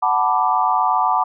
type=chord; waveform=sine; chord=B minor seventh; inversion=second; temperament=equal with one note detuned; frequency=742.1 / 880 / 987.8 / 1174.7 Hz; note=F#5 / A5 / B5 / D6; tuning=+5 / 0 / 0 / 0 cents; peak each=-20 dBFS; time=0.02-1.24 s; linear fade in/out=10 ms; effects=none